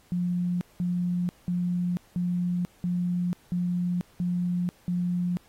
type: tone bursts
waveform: sine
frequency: 177.1 Hz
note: F3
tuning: 24 cents sharp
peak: -24 dBFS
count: 8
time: 0.12-5.37 s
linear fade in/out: 0 ms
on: 490 ms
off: 190 ms
effects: pink hiss -60 dBFS RMS until 5.48 s + AAC 48 kbps